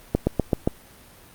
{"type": "slowing click train", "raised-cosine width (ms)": 2, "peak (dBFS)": -5, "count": 5, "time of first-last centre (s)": [0.15, 0.675], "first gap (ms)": 120, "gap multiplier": 1.06, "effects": ["pink hiss -49 dBFS RMS until 1.34 s", "Opus 32 kbps"]}